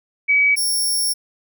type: tone pair in turn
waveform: sine / 15% pulse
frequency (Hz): 2276 / 5484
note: C#7 / F8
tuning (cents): +45 / -32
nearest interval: octave + minor third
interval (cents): 1523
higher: second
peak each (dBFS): -12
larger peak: neither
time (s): 0.28-0.56 / 0.56-1.14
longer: second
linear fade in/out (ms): 20
effects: none